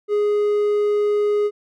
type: tone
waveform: triangle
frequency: 415.3 Hz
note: G#4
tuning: in tune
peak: -14 dBFS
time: 0.08-1.51 s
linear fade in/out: 50 ms
effects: none